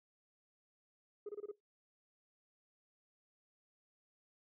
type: tone bursts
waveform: sine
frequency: 415.3 Hz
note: G#4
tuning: in tune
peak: -39 dBFS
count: 5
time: 1.26-1.515 s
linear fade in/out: 5 ms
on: 31 ms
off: 25 ms
effects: noise-tail reverb RT60 0.2 s tail -22 dB re dry + tanh soft clip ceiling -39 dBFS